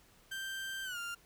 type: tone with pitch glide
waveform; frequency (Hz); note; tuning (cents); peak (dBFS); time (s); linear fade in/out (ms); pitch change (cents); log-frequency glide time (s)
30% pulse; 1568 to 1396.9; G6 to F6; 0 to 0; -36; 0.31-1.15; 10; -200; 0.84-0.98
effects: pink hiss -64 dBFS RMS until 1.25 s